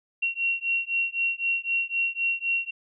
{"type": "beating tone pair", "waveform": "sine", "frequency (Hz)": [2737, 2740.9], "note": ["F7", "F7"], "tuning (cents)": [-36, -33], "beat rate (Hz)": 3.9, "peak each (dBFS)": -27, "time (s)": [0.22, 2.71], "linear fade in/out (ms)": 10, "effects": []}